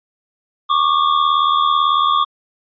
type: tone pair together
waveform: square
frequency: 1110.9 / 1189 Hz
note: C#6 / D6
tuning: +3 / +21 cents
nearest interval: minor second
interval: 118 cents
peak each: -16 dBFS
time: 0.69-2.25 s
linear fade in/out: 20 ms
effects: resampled to 11025 Hz